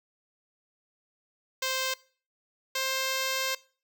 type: tone pair in turn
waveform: 5% pulse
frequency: 523 / 527.2 Hz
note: C5 / C5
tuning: -1 / +13 cents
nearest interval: unison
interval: 14 cents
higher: second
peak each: -16 dBFS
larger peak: neither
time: 1.62-1.94 / 2.75-3.55 s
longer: second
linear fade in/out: 5 ms
effects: noise-tail reverb RT60 0.4 s tail -21 dB re dry